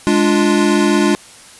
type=chord; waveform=square; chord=D diminished; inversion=second; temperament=equal; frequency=207.7 / 293.7 / 349.2 Hz; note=Ab3 / D4 / F4; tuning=0 / 0 / 0 cents; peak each=-16 dBFS; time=0.07-1.15 s; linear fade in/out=0 ms; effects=white hiss -40 dBFS RMS until 1.59 s + resampled to 24000 Hz